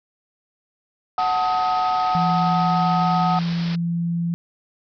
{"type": "chord", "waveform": "sine", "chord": "D# diminished", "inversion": "first", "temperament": "equal with one note detuned", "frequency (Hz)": [740, 880, 1263.3], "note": ["F#5", "A5", "D#6"], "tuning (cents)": [0, 0, 26], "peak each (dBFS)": [-20, -26, -23], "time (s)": [1.18, 3.39], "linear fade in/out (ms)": 2}
{"type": "low-pass noise", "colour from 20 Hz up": "white", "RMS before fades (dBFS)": -36, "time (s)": [1.18, 3.76], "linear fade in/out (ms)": 10, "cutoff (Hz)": 5300, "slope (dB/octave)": 96}
{"type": "tone", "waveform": "sine", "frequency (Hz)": 170, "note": "F3", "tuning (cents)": -46, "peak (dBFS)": -20, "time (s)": [2.15, 4.34], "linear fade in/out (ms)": 0}
{"effects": []}